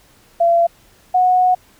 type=tone pair in turn; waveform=sine; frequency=681 / 732.8 Hz; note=F5 / F#5; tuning=-44 / -17 cents; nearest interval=minor second; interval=127 cents; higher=second; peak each=-10 dBFS; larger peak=neither; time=0.4-0.67 / 1.14-1.55 s; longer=second; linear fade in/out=10 ms; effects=pink hiss -51 dBFS RMS until 1.79 s